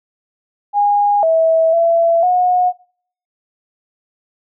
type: tone with pitch steps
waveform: sine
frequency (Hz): 819 / 650 / 671 / 725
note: G#5 / E5 / E5 / F#5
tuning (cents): -24 / -24 / +31 / -35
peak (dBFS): -10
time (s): 0.73-2.73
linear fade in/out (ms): 50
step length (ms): 500
effects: noise-tail reverb RT60 0.6 s tail -23 dB re dry